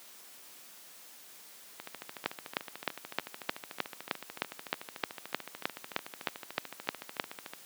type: two click trains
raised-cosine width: 0.3 ms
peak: -24 / -11 dBFS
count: 79 / 17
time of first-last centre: 1.8-7.535 / 2.26-7.198 s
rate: 13.6 / 3.24 Hz
effects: white hiss -53 dBFS RMS until 7.65 s + high-pass 200 Hz 12 dB/octave